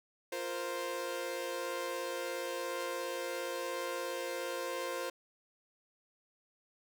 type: chord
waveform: sawtooth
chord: F suspended fourth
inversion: none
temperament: equal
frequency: 349.2 / 466.2 / 523.3 Hz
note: F4 / Bb4 / C5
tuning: 0 / 0 / 0 cents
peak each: -39 / -39 / -34 dBFS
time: 0.32-5.1 s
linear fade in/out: 5 ms
effects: none